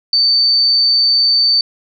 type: tone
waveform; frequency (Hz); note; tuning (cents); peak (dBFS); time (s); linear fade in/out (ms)
sine; 4562; C#8; +49; -9; 0.13-1.61; 2
effects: none